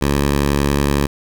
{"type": "tone", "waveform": "10% pulse", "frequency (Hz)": 70.9, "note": "C#2", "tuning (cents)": 40, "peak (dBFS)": -6, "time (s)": [0.01, 1.07], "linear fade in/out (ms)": 10, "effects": []}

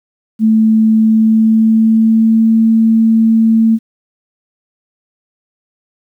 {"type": "tone with pitch glide", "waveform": "sine", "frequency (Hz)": [220, 224.2], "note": ["A3", "A3"], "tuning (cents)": [0, 33], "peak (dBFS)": -6, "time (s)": [0.39, 3.79], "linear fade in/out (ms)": 50, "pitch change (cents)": 33, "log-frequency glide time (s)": [0.95, 2.55], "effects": ["8-bit"]}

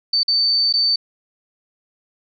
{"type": "tone with dropouts", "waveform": "sine", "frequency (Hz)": 4558, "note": "C#8", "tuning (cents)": 47, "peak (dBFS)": -14, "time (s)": [0.13, 0.96], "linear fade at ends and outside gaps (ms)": 5, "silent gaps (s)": [[0.233, 0.28], [0.727, 0.737]], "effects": []}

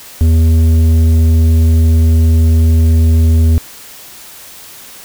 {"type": "tone with tanh clipping", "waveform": "sine", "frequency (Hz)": 81, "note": "E2", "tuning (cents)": -30, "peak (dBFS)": -7, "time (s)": [0.21, 3.58], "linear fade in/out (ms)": 0, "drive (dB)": 9, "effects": ["white hiss -34 dBFS RMS until 5.04 s"]}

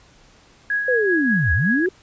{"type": "tone with tremolo", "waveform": "sine", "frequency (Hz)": 1661.2, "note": "G#6", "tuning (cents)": 0, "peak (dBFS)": -17, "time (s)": [0.7, 1.86], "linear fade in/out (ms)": 2, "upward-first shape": "triangle", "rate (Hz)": 5.2, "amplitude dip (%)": 50}
{"type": "linear two-way sweep", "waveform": "sine", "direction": "down then up", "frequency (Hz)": [523.3, 69.3, 386.9], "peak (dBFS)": -17, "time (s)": [0.88, 1.89], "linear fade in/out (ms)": 5, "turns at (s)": 1.53}
{"effects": ["pink hiss -52 dBFS RMS until 2.02 s", "resampled to 16000 Hz"]}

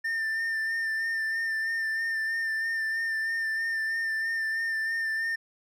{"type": "tone with vibrato", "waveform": "triangle", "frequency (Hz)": 1797, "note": "A6", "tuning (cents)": 36, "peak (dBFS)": -25, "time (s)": [0.04, 5.36], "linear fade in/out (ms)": 10, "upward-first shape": "sine", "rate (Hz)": 3.1, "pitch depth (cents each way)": 24, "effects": []}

